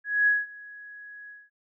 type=tone with ADSR envelope; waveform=sine; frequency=1671 Hz; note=G#6; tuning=10 cents sharp; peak=-17 dBFS; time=0.04-1.5 s; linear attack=230 ms; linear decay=190 ms; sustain=-24 dB; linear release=210 ms; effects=none